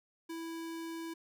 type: tone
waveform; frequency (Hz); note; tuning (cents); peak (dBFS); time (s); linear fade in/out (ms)
square; 329.6; E4; 0; -40; 0.29-1.14; 10
effects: none